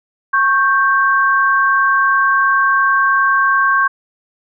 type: tone pair together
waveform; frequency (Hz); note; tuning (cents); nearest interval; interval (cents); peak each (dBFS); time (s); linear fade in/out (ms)
sine; 1099.3 / 1570; C#6 / G6; -15 / +2; tritone; 617; -13; 0.33-3.88; 10
effects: none